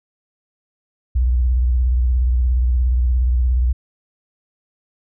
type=tone with vibrato; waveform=sine; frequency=61.74 Hz; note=B1; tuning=in tune; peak=-13 dBFS; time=1.15-3.73 s; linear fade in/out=10 ms; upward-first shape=sine; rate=17 Hz; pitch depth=120 cents each way; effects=none